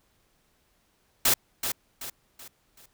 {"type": "noise with echo", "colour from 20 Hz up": "white", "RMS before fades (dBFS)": -21, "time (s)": [1.25, 1.34], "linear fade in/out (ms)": 5, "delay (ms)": 380, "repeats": 4, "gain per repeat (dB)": -8, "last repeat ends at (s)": 2.86, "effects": ["pink hiss -68 dBFS RMS until 2.93 s"]}